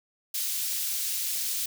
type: high-pass noise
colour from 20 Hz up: white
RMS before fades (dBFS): -30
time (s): 0.34-1.66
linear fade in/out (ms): 5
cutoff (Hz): 3400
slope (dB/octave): 12
effects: none